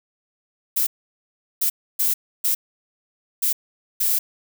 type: noise bursts at uneven times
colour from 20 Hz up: violet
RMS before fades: -20 dBFS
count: 6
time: 0.76-0.87 / 1.61-1.7 / 1.99-2.14 / 2.44-2.55 / 3.42-3.53 / 4-4.19 s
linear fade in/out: 10 ms
effects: none